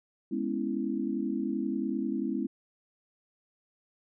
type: chord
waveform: sine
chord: C# minor seventh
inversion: second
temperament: equal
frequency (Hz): 207.7 / 246.9 / 277.2 / 329.6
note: G#3 / B3 / C#4 / E4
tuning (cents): 0 / 0 / 0 / 0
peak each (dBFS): -34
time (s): 0.31-2.47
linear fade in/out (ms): 10
effects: none